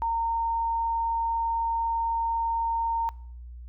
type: tone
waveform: sine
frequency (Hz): 918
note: A#5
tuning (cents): -27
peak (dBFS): -24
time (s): 0.02-3.09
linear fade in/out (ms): 0
effects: noise-tail reverb RT60 0.6 s tail -24 dB re dry + added 60 Hz sine -39 dBFS peak until 3.68 s